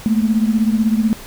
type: beating tone pair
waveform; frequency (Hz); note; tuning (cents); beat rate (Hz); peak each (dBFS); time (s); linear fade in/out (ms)
sine; 216.4 / 232.4; A3 / A#3; -29 / -5; 16; -14 / -18; 0.06-1.13; 0
effects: pink hiss -36 dBFS RMS until 1.26 s